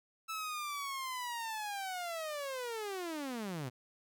sawtooth linear sweep, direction down, 1318.5 to 117.7 Hz, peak -34 dBFS, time 0.28-3.7 s, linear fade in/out 20 ms, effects none

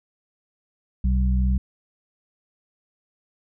harmonic tone, 63 Hz, B1, 35 cents sharp, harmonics 1 / 2 / 3, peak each -18 / -31 / -26 dBFS, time 1.04-1.58 s, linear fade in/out 5 ms, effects none

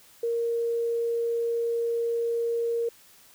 sine tone, 466.2 Hz, A#4, in tune, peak -24 dBFS, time 0.23-2.89 s, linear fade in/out 5 ms, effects white hiss -55 dBFS RMS until 3.34 s

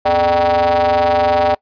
square ring-modulated tone, 87.31 Hz, F2, in tune, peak -9 dBFS, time 0.05-1.55 s, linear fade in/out 10 ms, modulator 687 Hz, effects noise-tail reverb RT60 0.1 s tail -22 dB re dry + resampled to 11025 Hz

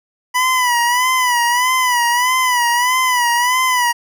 25% pulse tone with vibrato, 987.8 Hz, B5, in tune, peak -9 dBFS, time 0.34-3.93 s, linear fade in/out 20 ms, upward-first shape sine, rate 1.6 Hz, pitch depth 74 cents each way, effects none

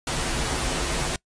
pink noise with comb filter, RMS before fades -26 dBFS, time 0.07-1.16 s, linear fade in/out 2 ms, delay 10 ms, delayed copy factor -0.7, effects noise-tail reverb RT60 0.1 s tail -23 dB re dry + resampled to 22050 Hz

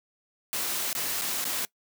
white noise with dropouts, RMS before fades -30 dBFS, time 0.53-1.65 s, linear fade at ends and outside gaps 0 ms, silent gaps 0.929-0.951 / 1.213-1.219 / 1.442-1.452 s, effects noise-tail reverb RT60 0.1 s tail -22 dB re dry + high-pass 150 Hz 12 dB/octave

